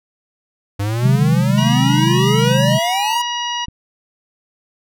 square exponential sweep, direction up, 98.1 to 987.8 Hz, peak -18 dBFS, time 0.79-3.22 s, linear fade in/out 10 ms
sine chord, Ab dominant seventh, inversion first, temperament equal, 130.81 / 155.56 / 185 / 207.7 Hz, C3 / Eb3 / Gb3 / Ab3, 0 / 0 / 0 / 0 cents, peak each -15 / -20 / -21 / -20 dBFS, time 1.02-2.79 s, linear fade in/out 20 ms
harmonic tone, 960 Hz, B5, 49 cents flat, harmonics 1 / 2 / 3 / 4 / 5 / 6, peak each -23 / -29 / -23 / -36 / -38 / -31 dBFS, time 1.57-3.66 s, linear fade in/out 20 ms
click, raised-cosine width 5 ms, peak -20 dBFS, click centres 3.684 s
effects none

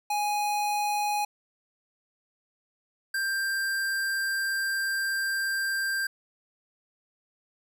square tone pair in turn, 830.6 / 1582.1 Hz, G#5 / G6, 0 / +16 cents, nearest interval major seventh, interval 1116 cents, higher second, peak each -26 / -27 dBFS, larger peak first, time 0.1-1.25 / 3.14-6.07 s, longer second, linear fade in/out 5 ms, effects none

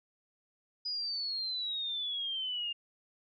sine exponential sweep, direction down, 4978 to 2799 Hz, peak -33 dBFS, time 0.85-2.73 s, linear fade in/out 10 ms, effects none

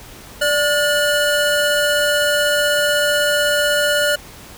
square tone cluster, 588 / 1440 / 2956 Hz, D5 / F#6 / F#7, +2 / -47 / -2 cents, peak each -18 / -19 / -24 dBFS, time 0.41-4.16 s, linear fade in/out 10 ms, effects pink hiss -39 dBFS RMS until 4.57 s

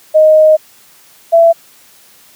sine tone pair in turn, 622.3 / 668.4 Hz, D#5 / E5, 0 / +24 cents, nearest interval minor second, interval 124 cents, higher second, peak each -3 dBFS, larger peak neither, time 0.14-0.57 / 1.32-1.53 s, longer first, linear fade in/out 20 ms, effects white hiss -44 dBFS RMS until 2.35 s + high-pass 100 Hz 12 dB/octave

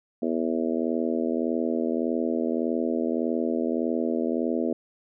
harmonic tone, 81.7 Hz, E2, 15 cents flat, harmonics 3 / 4 / 5 / 6 / 7 / 8, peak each -27 / -29 / -31 / -33 / -34 / -35 dBFS, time 0.22-4.73 s, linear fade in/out 5 ms, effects none

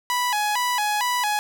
sawtooth tone with vibrato, 909 Hz, A#5, 44 cents flat, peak -17 dBFS, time 0.1-1.39 s, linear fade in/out 0 ms, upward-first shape square, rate 2.2 Hz, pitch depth 140 cents each way, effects none

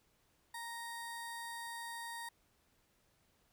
15% pulse tone with notch filter, 932.3 Hz, A#5, in tune, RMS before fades -45 dBFS, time 0.54-2.29 s, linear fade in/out 5 ms, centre 2800 Hz, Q 1.7, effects pink hiss -74 dBFS RMS until 3.52 s

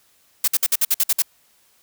blue noise bursts, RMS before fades -17 dBFS, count 9, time 0.44-1.222 s, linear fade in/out 5 ms, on 38 ms, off 55 ms, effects white hiss -59 dBFS RMS until 1.82 s

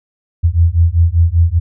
sine beating tone pair, 81.9 / 87 Hz, E2 / F2, -11 / -6 cents, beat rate 5.1 Hz, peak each -11 dBFS, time 0.43-1.6 s, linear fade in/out 20 ms, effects none

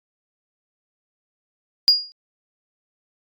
sine tone with exponential decay, 4850 Hz, D#8, 45 cents flat, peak -6 dBFS, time 1.88-2.12 s, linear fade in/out 0 ms, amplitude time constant 51 ms, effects tanh soft clip ceiling -5 dBFS + AAC 48 kbps

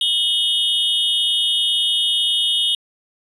triangle tone cluster, 2946 / 3276 / 3629 Hz, F#7 / G#7 / A#7, -8 / -24 / -47 cents, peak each -19 dBFS, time 0.01-2.75 s, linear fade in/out 2 ms, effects resampled to 32000 Hz

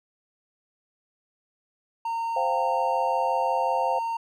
triangle tone, 918 Hz, A#5, 27 cents flat, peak -24 dBFS, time 2.05-4.17 s, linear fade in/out 5 ms
sine chord, C suspended fourth, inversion none, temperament equal, 523.3 / 698.5 / 784 Hz, C5 / F5 / G5, 0 / 0 / 0 cents, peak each -28 dBFS, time 2.36-3.99 s, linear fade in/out 5 ms
effects none

